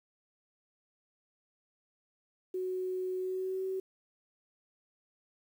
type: tone with pitch glide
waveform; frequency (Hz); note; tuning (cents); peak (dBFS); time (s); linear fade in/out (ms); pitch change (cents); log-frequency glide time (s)
sine; 370 to 379.3; F#4 to F#4; 0 to +43; -32; 2.54-3.8; 5; +43; 3.17-3.65
effects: 10-bit